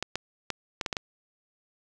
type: clicks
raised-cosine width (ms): 0.2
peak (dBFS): -12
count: 7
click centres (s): 0.026 / 0.156 / 0.503 / 0.812 / 0.862 / 0.928 / 0.968
effects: none